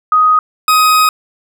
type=tone pair in turn; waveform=sine / 40% pulse; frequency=1251 / 1256.8 Hz; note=D#6 / D#6; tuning=+9 / +17 cents; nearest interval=unison; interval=8 cents; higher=second; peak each=-6 dBFS; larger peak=neither; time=0.12-0.39 / 0.68-1.09 s; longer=second; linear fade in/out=2 ms; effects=none